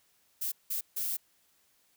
violet noise bursts at uneven times, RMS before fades -33 dBFS, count 3, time 0.41-0.52 / 0.7-0.81 / 0.96-1.17 s, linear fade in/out 10 ms, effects white hiss -69 dBFS RMS until 1.96 s

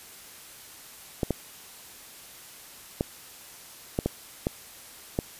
clicks, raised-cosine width 2 ms, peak -11 dBFS, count 7, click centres 1.232 / 1.307 / 3.009 / 3.989 / 4.06 / 4.469 / 5.189 s, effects white hiss -47 dBFS RMS until 5.39 s + resampled to 32000 Hz

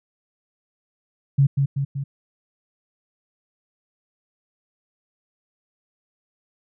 sine tone with echo, 138.59 Hz, C#3, in tune, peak -12 dBFS, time 1.38-1.47 s, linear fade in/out 10 ms, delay 190 ms, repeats 3, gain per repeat -4 dB, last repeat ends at 2.04 s, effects none

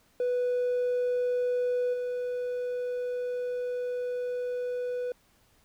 triangle tone with level steps, 493.9 Hz, B4, in tune, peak -22 / -27 dBFS, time 0.2-5.12 s, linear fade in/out 2 ms, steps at 1.93 s, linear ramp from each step 10 ms, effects tanh soft clip ceiling -20 dBFS + pink hiss -65 dBFS RMS until 5.64 s

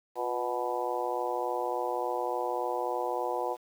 harmonic tone with a mistuned harmonic, 123.47 Hz, B2, in tune, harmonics 3 / 4 / 5 / 6 / 7 / 8, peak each -37 / -34 / -38 / -35 / -36 / -37 dBFS, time 0.15-3.57 s, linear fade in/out 50 ms, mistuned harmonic 3, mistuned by -63 cents, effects 9-bit

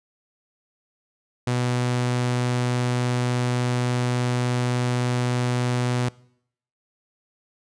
sawtooth tone, 123.47 Hz, B2, in tune, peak -17 dBFS, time 1.47-6.09 s, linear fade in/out 5 ms, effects noise-tail reverb RT60 0.7 s tail -23 dB re dry + resampled to 22050 Hz

